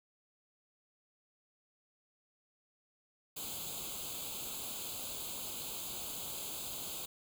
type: noise with comb filter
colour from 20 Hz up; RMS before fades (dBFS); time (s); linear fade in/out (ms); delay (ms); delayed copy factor
white; -42; 3.36-7.06; 10; 0.27; +0.9
effects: none